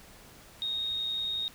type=tone with amplitude modulation; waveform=sine; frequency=3729 Hz; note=A#7; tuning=in tune; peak=-28 dBFS; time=0.62-1.48 s; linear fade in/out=0 ms; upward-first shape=sine; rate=111 Hz; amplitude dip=35%; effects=pink hiss -53 dBFS RMS until 1.54 s